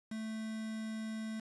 triangle tone with quantisation, 219.9 Hz, A3, 1 cent flat, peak -36 dBFS, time 0.11-1.4 s, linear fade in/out 5 ms, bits 8, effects resampled to 24000 Hz

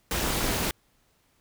pink noise with amplitude modulation, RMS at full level -24 dBFS, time 0.11-0.71 s, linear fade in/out 2 ms, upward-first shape sine, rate 283 Hz, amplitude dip 75%, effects pink hiss -67 dBFS RMS until 1.4 s

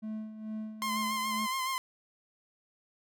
triangle tone with tremolo, 216.9 Hz, A3, 25 cents flat, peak -32 dBFS, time 0.02-1.47 s, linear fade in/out 20 ms, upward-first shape sine, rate 2.3 Hz, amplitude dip 65%
sawtooth tone with vibrato, 1046.5 Hz, C6, in tune, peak -27 dBFS, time 0.82-1.78 s, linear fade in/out 0 ms, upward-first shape sine, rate 7.1 Hz, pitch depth 38 cents each way
effects none

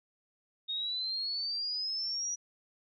sine exponential sweep, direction up, 3702 to 5840 Hz, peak -32 dBFS, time 0.68-2.36 s, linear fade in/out 20 ms, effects none

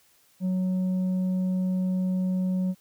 sine tone with tanh clipping, 185 Hz, F#3, in tune, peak -24 dBFS, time 0.4-2.75 s, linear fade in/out 50 ms, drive 4 dB, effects white hiss -62 dBFS RMS until 2.8 s

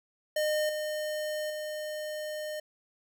square tone with level steps, 610 Hz, D#5, 34 cents flat, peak -27 / -32 / -35 dBFS, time 0.36-2.6 s, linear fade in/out 5 ms, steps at 0.69 / 1.5 s, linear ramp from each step 2 ms, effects none

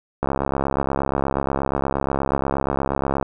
click train, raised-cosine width 1 ms, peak -7 dBFS, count 206, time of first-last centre 0.23-3.227 s, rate 68.4 Hz, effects none

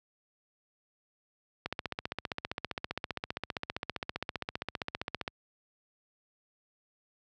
click train, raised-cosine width 0.3 ms, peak -17 dBFS, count 56, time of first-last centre 1.66-5.278 s, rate 15.2 Hz, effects high-pass 60 Hz 12 dB/octave

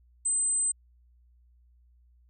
sine tone, 8130 Hz, B8, 49 cents sharp, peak -24 dBFS, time 0.25-0.72 s, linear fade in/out 10 ms, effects added 60 Hz sine -58 dBFS peak until 2.29 s

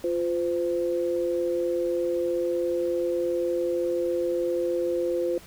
sine tone pair together, 349.2 / 512.5 Hz, F4 / C5, 0 / -36 cents, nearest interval perfect fifth, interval 664 cents, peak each -26 dBFS, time 0.04-5.38 s, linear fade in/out 2 ms, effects pink hiss -49 dBFS RMS until 5.46 s

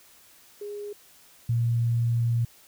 sine tone pair in turn, 411.8 / 117.37 Hz, G#4 / A#2, -15 / +12 cents, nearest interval octave + minor seventh, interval 2173 cents, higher first, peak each -33 / -21 dBFS, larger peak second, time 0.61-0.93 / 1.49-2.45 s, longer second, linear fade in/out 5 ms, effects white hiss -55 dBFS RMS until 2.67 s

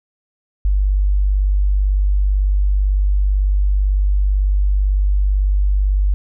sine tone, 49 Hz, G1, in tune, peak -12 dBFS, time 0.65-6.14 s, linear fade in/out 0 ms, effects none

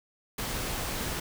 pink noise, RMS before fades -33 dBFS, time 0.38-1.2 s, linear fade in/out 5 ms, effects none

